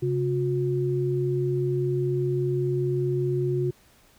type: tone pair together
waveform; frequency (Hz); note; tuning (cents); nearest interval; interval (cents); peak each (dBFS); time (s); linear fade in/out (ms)
sine; 135.01 / 360; C#3 / F#4; -45 / -47; octave + perfect fourth; 1698; -25; 0.02-3.71; 10
effects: pink hiss -58 dBFS RMS until 4.18 s